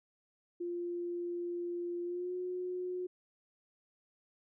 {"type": "tone with pitch glide", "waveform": "sine", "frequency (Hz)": [348.4, 362.8], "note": ["F4", "F#4"], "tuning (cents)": [-4, -34], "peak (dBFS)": -35, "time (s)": [0.6, 3.07], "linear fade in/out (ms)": 10, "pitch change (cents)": 70, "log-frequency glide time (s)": [2.04, 2.34], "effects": []}